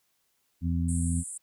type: harmonic tone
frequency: 84.7 Hz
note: E2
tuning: 48 cents sharp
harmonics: 1 / 2 / 3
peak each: -27 / -30 / -32 dBFS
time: 0.61-1.24 s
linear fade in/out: 50 ms
type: band-pass noise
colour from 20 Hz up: white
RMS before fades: -39 dBFS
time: 0.88-1.38 s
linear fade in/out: 10 ms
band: 7700 to 10000 Hz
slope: 96 dB/octave
effects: white hiss -73 dBFS RMS until 1.42 s